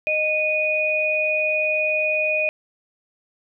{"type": "tone pair together", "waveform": "sine", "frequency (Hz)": [617, 2473], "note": ["D#5", "D#7"], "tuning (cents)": [-15, -11], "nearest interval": "2 octaves", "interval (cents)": 2404, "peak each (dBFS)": [-23, -20], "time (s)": [0.07, 2.49], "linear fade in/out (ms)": 0, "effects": []}